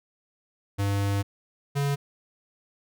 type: tone pair in turn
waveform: square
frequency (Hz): 100 / 141.42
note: G2 / C#3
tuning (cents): +35 / +35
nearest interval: tritone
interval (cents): 600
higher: second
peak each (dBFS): -24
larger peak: neither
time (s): 0.78-1.23 / 1.75-1.96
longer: first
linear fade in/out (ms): 20
effects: none